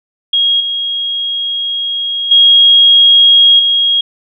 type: tone with level steps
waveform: sine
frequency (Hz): 3278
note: G#7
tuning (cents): -23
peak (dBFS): -8 / -14 / -3 / -8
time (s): 0.33-4.01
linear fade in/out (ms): 5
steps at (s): 0.6 / 2.31 / 3.59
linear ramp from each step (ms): 5
effects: none